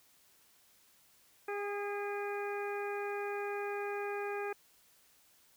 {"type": "harmonic tone with a mistuned harmonic", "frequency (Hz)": 406.9, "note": "G#4", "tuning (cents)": -35, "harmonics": [1, 2, 3, 4, 5, 6], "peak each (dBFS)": [-37, -42, -46, -45, -51, -47], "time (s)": [1.48, 4.53], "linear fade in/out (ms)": 5, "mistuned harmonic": 3, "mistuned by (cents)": 19, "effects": ["white hiss -66 dBFS RMS until 5.56 s"]}